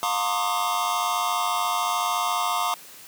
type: tone cluster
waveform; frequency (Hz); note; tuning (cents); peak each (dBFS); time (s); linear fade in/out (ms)
square; 710 / 913 / 1042 / 1143 / 1237; F5 / A#5 / C6 / D6 / D#6; +28 / -36 / -7 / -47 / -10; -30; 0.03-2.74; 0
effects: white hiss -45 dBFS RMS until 3.07 s + high-pass 100 Hz 12 dB/octave